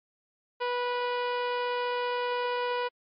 harmonic tone, 490 Hz, B4, 14 cents flat, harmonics 1 / 2 / 3 / 4 / 5 / 6 / 7 / 8 / 9 / 10, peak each -30 / -31 / -38 / -43 / -42 / -42 / -51 / -51 / -52 / -52 dBFS, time 0.6-2.89 s, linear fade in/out 20 ms, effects MP3 32 kbps

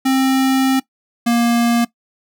square tone pair in turn, 264.7 / 235.5 Hz, C4 / A#3, +20 / +18 cents, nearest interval major second, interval 202 cents, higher first, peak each -13 dBFS, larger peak neither, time 0.05-0.8 / 1.26-1.85 s, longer first, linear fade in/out 10 ms, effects noise-tail reverb RT60 0.1 s tail -19 dB re dry

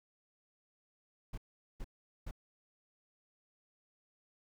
brown noise bursts, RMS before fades -41 dBFS, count 3, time 1.33-2.311 s, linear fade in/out 5 ms, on 47 ms, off 420 ms, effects none

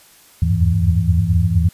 sine tone cluster, 80.2 / 84.4 / 94.8 / 103.6 / 165.9 Hz, E2 / E2 / F#2 / G#2 / E3, -47 / +41 / +43 / -4 / +11 cents, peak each -19 dBFS, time 0.42-1.69 s, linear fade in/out 5 ms, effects white hiss -48 dBFS RMS until 1.73 s + resampled to 32000 Hz

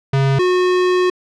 square tone pair in turn, 136.3 / 363.9 Hz, C#3 / F#4, -29 / -29 cents, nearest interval octave + perfect fourth, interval 1700 cents, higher second, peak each -13 dBFS, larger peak neither, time 0.13-0.39 / 0.39-1.1 s, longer second, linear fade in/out 5 ms, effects low-pass 4000 Hz 12 dB/octave

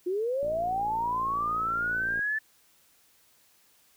sine linear sweep, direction up, 346 to 1760 Hz, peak -26 dBFS, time 0.06-2.39 s, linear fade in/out 10 ms
click train, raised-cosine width 2 ms, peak -30 dBFS, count 102, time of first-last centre 0.43-2.193 s, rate 57.3 Hz
effects white hiss -63 dBFS RMS until 3.96 s

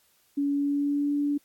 sine tone with pitch glide, 283.6 to 288.7 Hz, C#4 to D4, +40 to -30 cents, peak -23 dBFS, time 0.37-1.38 s, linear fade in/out 10 ms, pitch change +30 cents, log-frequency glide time 0.53-1.14 s, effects white hiss -65 dBFS RMS until 1.44 s + AAC 64 kbps

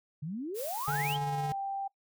sine exponential sweep, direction up, 139.5 to 3315 Hz, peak -34 dBFS, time 0.22-1.17 s, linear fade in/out 10 ms
blue noise, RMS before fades -41 dBFS, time 0.54-1.17 s, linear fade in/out 50 ms
sine tone with pitch glide, 830.6 to 786.7 Hz, G#5 to G5, 0 to +6 cents, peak -32 dBFS, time 0.87-1.88 s, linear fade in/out 10 ms, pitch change -94 cents, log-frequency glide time 1.21-1.52 s
square tone with tremolo, 145.5 Hz, D3, 16 cents flat, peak -33 dBFS, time 0.88-1.52 s, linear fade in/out 0 ms, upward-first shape square, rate 18 Hz, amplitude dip 25%
effects noise-tail reverb RT60 0.1 s tail -22 dB re dry

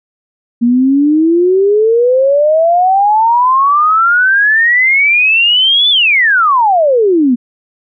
sine exponential two-way sweep, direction up then down, 233.1 to 3535 to 233.1 Hz, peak -6 dBFS, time 0.61-7.36 s, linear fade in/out 20 ms, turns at 5.9 s, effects none

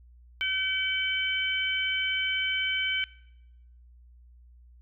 harmonic tone, 764 Hz, G5, 45 cents flat, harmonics 2 / 3 / 4, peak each -33 / -29 / -30 dBFS, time 0.41-3.04 s, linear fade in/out 0 ms, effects noise-tail reverb RT60 0.9 s tail -20 dB re dry + added 60 Hz sine -51 dBFS peak until 4.81 s

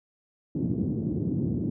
pink band-pass noise, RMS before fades -28 dBFS, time 0.55-1.7 s, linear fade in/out 5 ms, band 110 to 310 Hz, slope 24 dB/octave, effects none

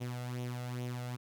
sawtooth tone with flanger, 123.47 Hz, B2, in tune, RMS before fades -39 dBFS, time 0-1.17 s, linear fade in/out 20 ms, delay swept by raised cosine 0.31 to 1.51 ms, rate 2.4 Hz, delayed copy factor +0.6, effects none

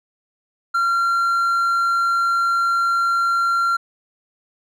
triangle tone, 1375 Hz, F6, 27 cents flat, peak -14 dBFS, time 0.74-3.77 s, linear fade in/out 10 ms, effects none

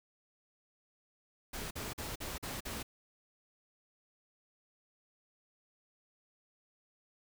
pink noise bursts, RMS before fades -41 dBFS, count 6, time 1.53-2.83 s, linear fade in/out 10 ms, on 180 ms, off 44 ms, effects none

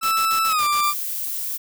40% pulse tone with pitch glide, 1318.5 to 1181.5 Hz, E6 to D6, 0 to +10 cents, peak -17 dBFS, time 0.01-0.94 s, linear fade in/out 50 ms, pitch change -190 cents, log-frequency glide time 0.48-0.64 s
white noise bursts, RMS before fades -31 dBFS, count 6, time 0.03-0.807 s, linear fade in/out 0 ms, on 82 ms, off 57 ms
violet noise, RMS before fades -27 dBFS, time 0.82-1.58 s, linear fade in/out 20 ms
effects none

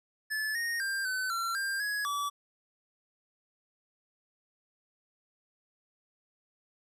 square tone with pitch steps, 1733 / 1858 / 1589 / 1517 / 1361 / 1593 / 1674 / 1150 Hz, A6 / A#6 / G6 / F#6 / F6 / G6 / G#6 / D6, -27 / -6 / +23 / +43 / -45 / +27 / +13 / -37 cents, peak -31 dBFS, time 0.3-2.3 s, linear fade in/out 20 ms, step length 250 ms, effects resampled to 32000 Hz

